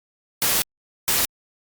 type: noise bursts at uneven times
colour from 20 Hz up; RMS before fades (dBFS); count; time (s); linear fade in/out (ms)
white; -20; 2; 0.42-0.62 / 1.08-1.25; 0
effects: Opus 48 kbps